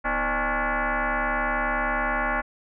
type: tone with frequency modulation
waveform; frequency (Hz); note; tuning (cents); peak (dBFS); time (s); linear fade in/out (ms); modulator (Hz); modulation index
sine; 318.3; D#4; +39; -22; 0.04-2.42; 20; 283; 5.9
effects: none